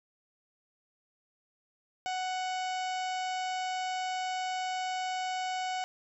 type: harmonic tone with a mistuned harmonic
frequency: 742 Hz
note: F#5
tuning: 5 cents sharp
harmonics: 1 / 2 / 3 / 4 / 5 / 6 / 7 / 8 / 9 / 10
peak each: -32 / -43 / -43 / -43 / -51 / -50 / -50 / -53 / -54 / -52 dBFS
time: 2.06-5.84 s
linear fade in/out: 0 ms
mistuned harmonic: 8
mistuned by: -20 cents
effects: none